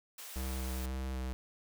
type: high-pass noise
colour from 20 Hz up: white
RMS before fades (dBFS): -47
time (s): 0.18-0.86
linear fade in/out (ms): 5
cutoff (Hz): 530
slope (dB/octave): 12
type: tone with vibrato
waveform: square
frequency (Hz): 64.9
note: C2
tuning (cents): -13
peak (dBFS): -36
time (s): 0.36-1.33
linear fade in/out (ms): 0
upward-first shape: square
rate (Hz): 1.9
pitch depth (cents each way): 14
effects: none